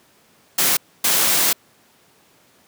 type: noise bursts at uneven times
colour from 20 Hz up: white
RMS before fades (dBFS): -17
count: 2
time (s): 0.58-0.77 / 1.04-1.53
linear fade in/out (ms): 5
effects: pink hiss -55 dBFS RMS until 2.67 s + high-pass 150 Hz 12 dB/octave